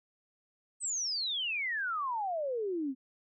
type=exponential sweep; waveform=sine; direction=down; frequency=8372 to 252.3 Hz; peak=-31 dBFS; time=0.8-2.95 s; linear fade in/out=50 ms; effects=none